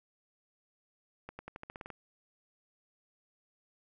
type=accelerating click train; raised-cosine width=0.5 ms; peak=-28 dBFS; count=10; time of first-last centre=1.29-1.903 s; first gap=100 ms; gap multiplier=0.9; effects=none